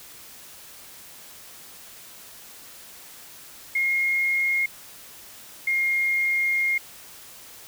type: tone pair in turn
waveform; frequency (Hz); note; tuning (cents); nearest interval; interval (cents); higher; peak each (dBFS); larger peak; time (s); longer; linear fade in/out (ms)
sine; 2145 / 2134; C7 / C7; +42 / +34; unison; 8; first; -20; neither; 3.75-4.66 / 5.67-6.78; second; 5
effects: white hiss -45 dBFS RMS until 7.67 s